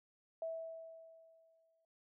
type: tone with exponential decay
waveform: sine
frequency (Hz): 653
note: E5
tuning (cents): -17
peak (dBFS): -37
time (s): 0.42-1.85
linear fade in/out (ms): 2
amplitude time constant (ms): 310
effects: none